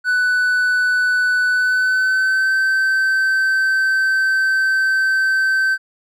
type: tone with pitch glide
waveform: triangle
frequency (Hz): 1491 to 1546.3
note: F#6 to G6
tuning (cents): +13 to -24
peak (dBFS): -12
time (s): 0.04-5.78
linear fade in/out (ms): 50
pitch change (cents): +63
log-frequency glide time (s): 1.5-2.54
effects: none